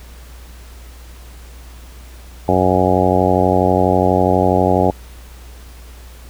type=harmonic tone; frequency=92.2 Hz; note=F#2; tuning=6 cents flat; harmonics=1 / 2 / 3 / 4 / 5 / 6 / 7 / 8 / 9; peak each=-20 / -20 / -20 / -20 / -20 / -20 / -20 / -20 / -20 dBFS; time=2.48-4.91 s; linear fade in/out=5 ms; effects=added 60 Hz sine -35 dBFS peak until 6.29 s + pink hiss -44 dBFS RMS until 6.29 s